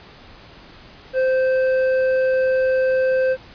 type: tone with hard clipping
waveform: sine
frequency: 520 Hz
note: C5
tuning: 11 cents flat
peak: -17 dBFS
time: 1.13-3.37 s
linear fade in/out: 50 ms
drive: 7 dB
effects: pink hiss -44 dBFS RMS until 3.54 s + resampled to 11025 Hz